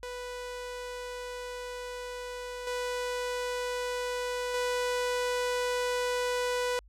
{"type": "tone with level steps", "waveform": "sawtooth", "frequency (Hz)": 493.9, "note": "B4", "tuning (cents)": 0, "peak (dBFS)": [-33, -27, -24], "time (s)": [0.03, 6.79], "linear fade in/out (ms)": 0, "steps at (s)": [2.67, 4.54], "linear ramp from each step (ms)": 2, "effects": ["added 50 Hz sine -53 dBFS peak until 6.88 s", "low-pass 10000 Hz 12 dB/octave"]}